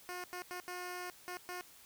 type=tone bursts at uneven times; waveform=10% pulse; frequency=359 Hz; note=F4; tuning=48 cents sharp; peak=-33 dBFS; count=6; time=0.09-0.24 / 0.33-0.42 / 0.51-0.6 / 0.68-1.1 / 1.28-1.37 / 1.49-1.61 s; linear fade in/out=0 ms; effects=white hiss -59 dBFS RMS until 1.85 s